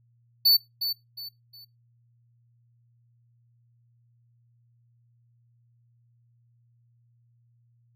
square tone with echo, 4491 Hz, C#8, 22 cents sharp, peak -16 dBFS, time 0.45-0.57 s, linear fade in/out 10 ms, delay 360 ms, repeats 3, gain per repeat -10 dB, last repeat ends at 1.65 s, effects noise-tail reverb RT60 0.2 s tail -23 dB re dry + added 118 Hz sine -61 dBFS peak until 7.95 s

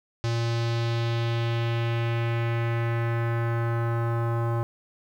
square tone with low-pass filter sweep, 116.54 Hz, A#2, in tune, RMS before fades -26 dBFS, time 0.24-4.63 s, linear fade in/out 0 ms, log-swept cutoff 5200 to 1100 Hz, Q 1.9, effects 9-bit

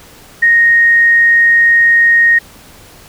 sine tone, 1863 Hz, A#6, 2 cents flat, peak -5 dBFS, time 0.42-2.39 s, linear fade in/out 10 ms, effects pink hiss -39 dBFS RMS until 3.08 s

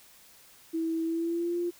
sine tone with pitch glide, 326.3 to 347.7 Hz, E4 to F4, -18 to -8 cents, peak -27 dBFS, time 0.73-1.71 s, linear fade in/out 20 ms, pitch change +110 cents, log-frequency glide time 1.04-1.57 s, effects white hiss -56 dBFS RMS until 1.79 s

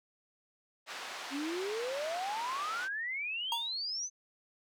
pink band-pass noise, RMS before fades -43 dBFS, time 0.86-2.89 s, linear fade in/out 50 ms, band 800 to 4900 Hz, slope 12 dB/octave
sine exponential sweep, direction up, 264.7 to 6272 Hz, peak -34 dBFS, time 1.3-4.1 s, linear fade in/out 50 ms
square tone with exponential decay, 932.3 Hz, A#5, in tune, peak -30 dBFS, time 3.52-3.74 s, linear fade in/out 2 ms, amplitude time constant 46 ms
effects none

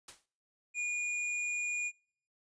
white noise with exponential decay, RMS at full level -44 dBFS, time 0.08-0.26 s, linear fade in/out 5 ms, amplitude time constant 39 ms
square tone, 2438 Hz, D#7, 36 cents flat, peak -33 dBFS, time 0.74-1.92 s, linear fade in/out 50 ms
effects noise-tail reverb RT60 0.6 s tail -26 dB re dry + resampled to 22050 Hz

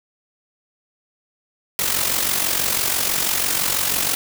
white noise with amplitude modulation, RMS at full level -18 dBFS, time 1.79-4.15 s, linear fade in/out 0 ms, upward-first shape sine, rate 46.1 Hz, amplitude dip 60%, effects none

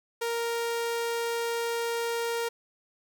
sawtooth tone, 466.2 Hz, A#4, in tune, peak -24 dBFS, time 0.21-2.49 s, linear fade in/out 10 ms, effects none

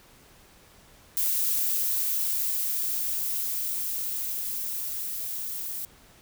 violet noise with level ramp, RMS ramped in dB -25 to -34 dBFS, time 1.17-5.85 s, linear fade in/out 0 ms, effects pink hiss -55 dBFS RMS until 6.21 s

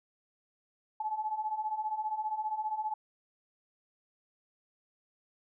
sine beating tone pair, 850 / 865 Hz, G#5 / A5, +40 / -30 cents, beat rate 15 Hz, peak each -37 / -33 dBFS, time 1-2.94 s, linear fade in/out 5 ms, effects none

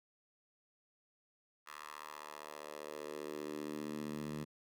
10% pulse tone with high-pass filter sweep, 75.2 Hz, D2, 42 cents sharp, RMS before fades -45 dBFS, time 1.66-4.45 s, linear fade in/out 20 ms, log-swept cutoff 1300 to 160 Hz, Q 2.1, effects none

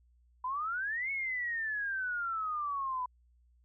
sine exponential two-way sweep, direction up then down, 987.8 to 2217 to 987.8 Hz, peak -32 dBFS, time 0.44-3.06 s, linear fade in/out 5 ms, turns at 1.11 s, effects added 60 Hz sine -63 dBFS peak until 3.64 s

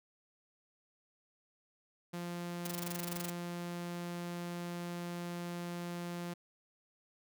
sawtooth tone, 173.9 Hz, F3, 7 cents flat, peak -35 dBFS, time 2.13-6.34 s, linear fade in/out 10 ms
white noise bursts, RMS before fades -40 dBFS, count 16, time 2.65-3.301 s, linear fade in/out 5 ms, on 21 ms, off 21 ms
effects none

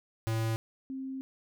square / sine tone pair in turn, 112.3 / 265.4 Hz, A2 / C4, +36 / +25 cents, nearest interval octave + minor third, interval 1489 cents, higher second, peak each -29 / -35 dBFS, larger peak first, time 0.27-0.56 / 0.9-1.21 s, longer second, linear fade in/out 0 ms, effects none

